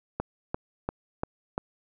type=click train; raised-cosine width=1 ms; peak=-14 dBFS; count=5; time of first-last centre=0.2-1.579 s; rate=2.9 Hz; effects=none